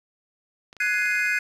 clicks, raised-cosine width 0.2 ms, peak -28 dBFS, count 12, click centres 0.729 / 0.767 / 0.824 / 0.865 / 0.942 / 0.985 / 1.019 / 1.058 / 1.114 / 1.155 / 1.193 / 1.262 s
triangle chord, Ab dominant seventh, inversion third, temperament equal with one note detuned, 1480 / 1673.7 / 2093 / 2489 Hz, Gb6 / Ab6 / C7 / Eb7, 0 / +13 / 0 / 0 cents, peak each -25 dBFS, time 0.8-1.39 s, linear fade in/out 5 ms
effects resampled to 32000 Hz + 8-bit

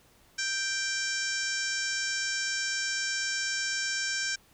harmonic tone, 784 Hz, G5, in tune, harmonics 2 / 3 / 4 / 5 / 6 / 7 / 8 / 9 / 10, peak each -32 / -39 / -43 / -43 / -42 / -34 / -39 / -39 / -46 dBFS, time 0.38-4.36 s, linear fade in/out 10 ms, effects pink hiss -61 dBFS RMS until 4.53 s

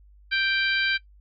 harmonic tone, 784 Hz, G5, in tune, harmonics 2 / 3 / 4 / 5 / 6, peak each -24 / -28 / -30 / -32 / -34 dBFS, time 0.31-0.98 s, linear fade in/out 20 ms, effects noise-tail reverb RT60 0.1 s tail -18 dB re dry + added 50 Hz sine -50 dBFS peak until 1.2 s

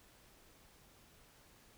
silence, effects pink hiss -64 dBFS RMS until 1.77 s

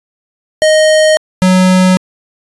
square tone pair in turn, 622.3 / 185.01 Hz, D#5 / F#3, 0 / 0 cents, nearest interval octave + major sixth, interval 2100 cents, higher first, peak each -6 dBFS, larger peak neither, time 0.62-1.17 / 1.42-1.97 s, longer neither, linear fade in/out 0 ms, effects resampled to 24000 Hz

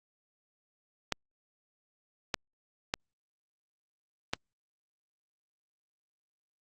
clicks, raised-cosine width 0.2 ms, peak -11 dBFS, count 4, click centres 1.123 / 2.342 / 2.939 / 4.335 s, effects Opus 48 kbps

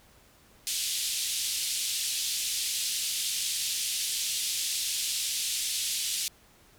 pink band-pass noise, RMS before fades -31 dBFS, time 0.67-6.28 s, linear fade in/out 0 ms, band 3100 to 12000 Hz, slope 24 dB/octave, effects pink hiss -59 dBFS RMS until 6.78 s

